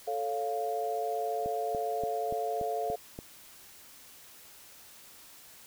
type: chord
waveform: sine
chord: A augmented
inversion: none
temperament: equal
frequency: 440 / 554.4 / 698.5 Hz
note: A4 / C#5 / E#5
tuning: 0 / 0 / 0 cents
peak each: -34 / -38 / -32 dBFS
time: 0.07-2.96 s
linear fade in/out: 10 ms
type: click train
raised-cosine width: 2 ms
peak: -26 dBFS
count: 7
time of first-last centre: 1.46-3.189 s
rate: 3.47 Hz
effects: white hiss -53 dBFS RMS until 5.66 s